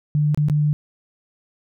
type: tone with dropouts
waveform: sine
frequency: 149.1 Hz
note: D3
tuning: 27 cents sharp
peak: -15 dBFS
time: 0.15-0.73 s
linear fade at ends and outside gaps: 0 ms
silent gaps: 0.346-0.375 / 0.485-0.498 s
effects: none